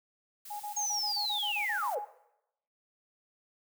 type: noise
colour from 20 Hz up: blue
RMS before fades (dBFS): -47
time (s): 0.45-1.95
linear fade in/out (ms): 5
type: tone bursts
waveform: sine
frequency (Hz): 830.6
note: G#5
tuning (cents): 0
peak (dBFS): -36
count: 12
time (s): 0.5-2.052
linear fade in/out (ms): 10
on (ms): 100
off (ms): 32
type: linear sweep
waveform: sine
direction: down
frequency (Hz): 6600 to 424.9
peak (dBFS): -30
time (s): 0.76-1.99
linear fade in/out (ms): 10
effects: noise-tail reverb RT60 0.8 s tail -17 dB re dry